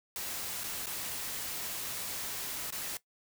white noise with dropouts, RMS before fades -38 dBFS, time 0.16-2.97 s, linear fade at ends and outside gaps 1 ms, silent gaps 0.636-0.64 / 0.859-0.868 / 2.705-2.724 s, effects noise-tail reverb RT60 0.1 s tail -17 dB re dry

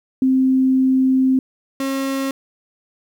sine / 35% pulse tone pair in turn, 261.6 / 270.4 Hz, C4 / C#4, 0 / -43 cents, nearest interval minor second, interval 57 cents, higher second, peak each -12 / -18 dBFS, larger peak first, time 0.22-1.39 / 1.8-2.31 s, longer first, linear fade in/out 2 ms, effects 9-bit

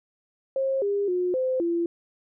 sine tone with pitch steps, 536 / 403.7 / 360.2 / 516 / 340.3 Hz, C5 / G#4 / F#4 / C5 / F4, +42 / -49 / -46 / -24 / -45 cents, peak -22 dBFS, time 0.56-1.86 s, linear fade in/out 2 ms, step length 260 ms, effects none

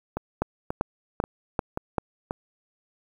two click trains, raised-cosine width 1 ms, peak -9 / -14 dBFS, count 5 / 5, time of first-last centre 0.42-1.982 / 0.17-2.309 s, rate 2.56 / 1.87 Hz, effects 8-bit

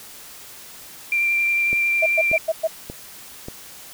sine tone with vibrato, 2367 Hz, D7, 13 cents sharp, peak -17 dBFS, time 1.12-2.38 s, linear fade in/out 2 ms, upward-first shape sine, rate 11 Hz, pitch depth 11 cents each way
click train, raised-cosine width 2 ms, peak -18 dBFS, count 4, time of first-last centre 1.73-3.484 s, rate 1.71 Hz
sine tone bursts, 644 Hz, E5, 41 cents flat, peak -16 dBFS, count 5, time 2.02-2.675 s, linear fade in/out 10 ms, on 43 ms, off 110 ms
effects white hiss -41 dBFS RMS until 3.93 s

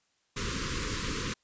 pink band-stop noise, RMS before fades -33 dBFS, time 0.36-1.34 s, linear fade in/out 10 ms, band 520 to 990 Hz, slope 96 dB/octave, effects white hiss -73 dBFS RMS until 1.43 s + resampled to 16000 Hz

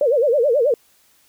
sine tone with vibrato, 523.3 Hz, C5, in tune, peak -13 dBFS, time 0.01-0.74 s, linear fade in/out 2 ms, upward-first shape sine, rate 9.3 Hz, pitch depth 250 cents each way, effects white hiss -57 dBFS RMS until 1.28 s

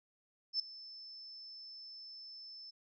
sine tone with ADSR envelope, 5274 Hz, E8, in tune, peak -29 dBFS, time 0.53-2.71 s, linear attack 67 ms, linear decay 3 ms, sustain -19 dB, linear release 14 ms, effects none

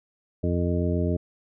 harmonic tone, 87.4 Hz, F2, 2 cents sharp, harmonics 1 / 2 / 3 / 4 / 5 / 7, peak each -25 / -28 / -30 / -31 / -32 / -33 dBFS, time 0.43-1.17 s, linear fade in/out 10 ms, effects none

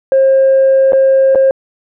sine tone with dropouts, 535 Hz, C5, 38 cents sharp, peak -4 dBFS, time 0.12-1.51 s, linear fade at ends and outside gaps 1 ms, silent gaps 0.922-0.932 / 1.349-1.356 s, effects tanh soft clip ceiling -3 dBFS

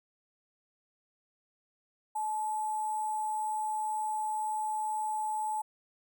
sine tone with sample-and-hold, 861 Hz, A5, 38 cents flat, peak -30 dBFS, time 2.15-5.62 s, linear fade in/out 10 ms, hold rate 8820 Hz, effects none

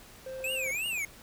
triangle tone, 524 Hz, C5, 2 cents sharp, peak -35 dBFS, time 0.26-0.71 s, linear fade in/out 5 ms
clicks, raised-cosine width 1 ms, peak -37 dBFS, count 10, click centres 0.405 / 0.464 / 0.501 / 0.552 / 0.662 / 0.713 / 0.748 / 0.859 / 0.931 / 0.978 s
square tone with vibrato, 2500 Hz, D#7, 8 cents sharp, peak -31 dBFS, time 0.44-1.05 s, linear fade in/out 2 ms, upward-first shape triangle, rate 2.9 Hz, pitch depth 260 cents each way
effects pink hiss -52 dBFS RMS until 1.22 s

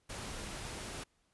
pink noise, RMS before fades -43 dBFS, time 0.09-1.04 s, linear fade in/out 10 ms, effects pink hiss -75 dBFS RMS until 1.33 s + resampled to 24000 Hz

